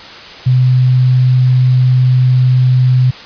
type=tone; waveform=sine; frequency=127.3 Hz; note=C3; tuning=47 cents flat; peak=-6 dBFS; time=0.46-3.11 s; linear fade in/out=10 ms; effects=white hiss -31 dBFS RMS until 3.25 s + resampled to 11025 Hz